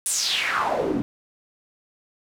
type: noise with band-pass filter sweep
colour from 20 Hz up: pink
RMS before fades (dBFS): -24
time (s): 0.06-1.02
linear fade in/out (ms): 0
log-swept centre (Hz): 10000 to 220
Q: 4.1
effects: none